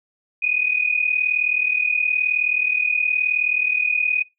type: tone pair together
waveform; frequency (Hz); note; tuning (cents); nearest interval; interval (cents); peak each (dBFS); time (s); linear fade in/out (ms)
sine; 2455 / 2494; D#7 / D#7; -24 / +3; unison; 27; -20; 0.42-4.23; 10
effects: noise-tail reverb RT60 0.2 s tail -20 dB re dry